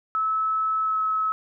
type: tone with pitch glide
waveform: sine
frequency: 1300 to 1290.3 Hz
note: E6 to E6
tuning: -24 to -37 cents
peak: -21 dBFS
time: 0.15-1.32 s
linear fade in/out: 0 ms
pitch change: -13 cents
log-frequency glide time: 0.82-0.99 s
effects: none